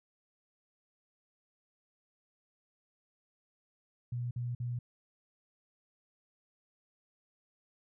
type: tone bursts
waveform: sine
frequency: 121.4 Hz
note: B2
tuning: 29 cents flat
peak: -33 dBFS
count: 3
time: 4.12-4.79 s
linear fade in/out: 5 ms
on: 190 ms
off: 50 ms
effects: none